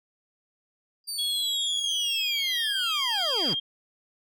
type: tone with exponential growth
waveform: sine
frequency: 4821 Hz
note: D8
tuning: 45 cents sharp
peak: -26 dBFS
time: 1.04-3.53 s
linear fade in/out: 1 ms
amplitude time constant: 540 ms
type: linear sweep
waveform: 25% pulse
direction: down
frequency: 4681 to 111 Hz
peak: -26 dBFS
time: 1.07-3.55 s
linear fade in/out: 20 ms
type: tone with pitch glide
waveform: sine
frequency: 3340 to 3213 Hz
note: G#7 to G7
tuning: +9 to +42 cents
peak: -26 dBFS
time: 1.18-3.6 s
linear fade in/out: 10 ms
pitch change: -67 cents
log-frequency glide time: 1.46-2.71 s
effects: none